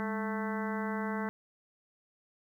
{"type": "harmonic tone with a mistuned harmonic", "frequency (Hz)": 220, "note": "A3", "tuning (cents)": 0, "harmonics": [1, 2, 3, 4, 5, 6, 7, 8, 9], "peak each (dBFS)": [-34, -40, -44, -41, -43, -46, -43, -48, -46], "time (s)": [0, 1.29], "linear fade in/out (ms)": 0, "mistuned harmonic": 1, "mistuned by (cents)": -110, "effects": ["11-bit"]}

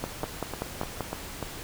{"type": "two click trains", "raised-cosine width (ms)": 1, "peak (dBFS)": [-17, -15], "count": [5, 6], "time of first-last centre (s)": [[0.24, 1.427], [0.04, 1.007]], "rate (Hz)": [3.37, 5.17], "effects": ["pink hiss -40 dBFS RMS until 1.63 s"]}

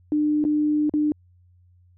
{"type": "tone with dropouts", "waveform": "sine", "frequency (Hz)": 300, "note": "D4", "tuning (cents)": 37, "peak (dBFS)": -18, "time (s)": [0.12, 1.12], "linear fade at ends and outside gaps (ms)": 1, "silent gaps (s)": [[0.441, 0.45], [0.895, 0.938]], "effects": ["added 89 Hz sine -53 dBFS peak until 1.97 s"]}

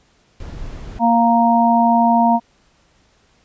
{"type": "noise", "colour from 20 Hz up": "brown", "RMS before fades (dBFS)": -30, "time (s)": [0.4, 0.99], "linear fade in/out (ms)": 2}
{"type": "harmonic tone", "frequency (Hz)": 233.1, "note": "A#3", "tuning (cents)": 0, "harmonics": [1, 3, 4], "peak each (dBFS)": [-15, -15, -15], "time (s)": [0.99, 2.4], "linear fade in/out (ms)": 50}
{"effects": ["pink hiss -57 dBFS RMS until 3.44 s", "resampled to 16000 Hz"]}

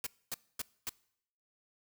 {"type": "noise bursts", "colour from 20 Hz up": "white", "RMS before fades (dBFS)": -37, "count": 4, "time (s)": [0.04, 0.894], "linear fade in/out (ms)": 2, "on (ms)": 26, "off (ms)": 250, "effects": ["noise-tail reverb RT60 0.7 s tail -23 dB re dry"]}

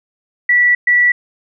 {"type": "tone bursts at uneven times", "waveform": "sine", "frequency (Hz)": 1953, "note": "B6", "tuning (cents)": -20, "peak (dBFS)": -8, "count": 2, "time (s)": [[0.49, 0.75], [0.87, 1.12]], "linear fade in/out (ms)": 5, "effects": []}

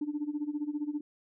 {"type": "tone with tremolo", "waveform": "sine", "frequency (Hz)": 295.9, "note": "D4", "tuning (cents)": 13, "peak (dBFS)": -27, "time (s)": [0.01, 1.01], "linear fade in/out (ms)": 5, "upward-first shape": "sine", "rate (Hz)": 15, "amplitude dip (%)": 85, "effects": ["tanh soft clip ceiling -25 dBFS"]}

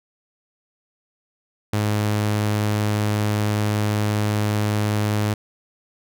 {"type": "tone", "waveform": "sawtooth", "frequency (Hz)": 105.2, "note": "G#2", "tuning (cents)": 23, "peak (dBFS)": -15, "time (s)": [1.73, 5.34], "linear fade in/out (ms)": 5, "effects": []}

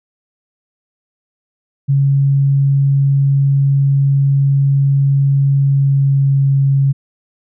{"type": "tone with pitch glide", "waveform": "sine", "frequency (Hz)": [138.59, 137.47], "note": ["C#3", "C#3"], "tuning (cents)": [0, -14], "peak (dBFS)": -9, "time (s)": [1.88, 6.93], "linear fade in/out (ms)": 20, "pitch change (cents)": -14, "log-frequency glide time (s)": [5.58, 6.52], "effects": []}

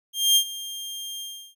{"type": "tone with ADSR envelope", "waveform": "sawtooth", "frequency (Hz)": 3200, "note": "G7", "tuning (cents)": 35, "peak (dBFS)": -11, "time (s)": [0.13, 1.55], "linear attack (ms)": 230, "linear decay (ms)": 79, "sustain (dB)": -18, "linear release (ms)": 340, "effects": []}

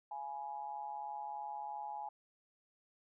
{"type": "tone with amplitude modulation", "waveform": "sine", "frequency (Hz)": 836, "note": "G#5", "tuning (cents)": 11, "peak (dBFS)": -37, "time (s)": [0.11, 2.09], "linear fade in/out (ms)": 5, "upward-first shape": "sine", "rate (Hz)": 143, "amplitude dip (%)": 75, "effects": []}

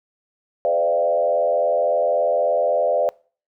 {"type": "tone with frequency modulation", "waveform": "sine", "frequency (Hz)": 594, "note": "D5", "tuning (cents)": 20, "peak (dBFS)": -16, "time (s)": [0.65, 3.09], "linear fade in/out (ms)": 0, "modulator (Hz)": 83.6, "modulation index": 1.2, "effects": ["noise-tail reverb RT60 0.4 s tail -23 dB re dry"]}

